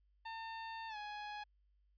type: tone with pitch glide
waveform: sawtooth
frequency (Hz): 900 to 834.9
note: A5 to G#5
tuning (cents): +39 to +9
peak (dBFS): -40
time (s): 0.25-1.44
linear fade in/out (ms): 10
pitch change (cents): -130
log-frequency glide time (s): 0.88-0.97
effects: added 50 Hz sine -70 dBFS peak until 1.97 s + resampled to 11025 Hz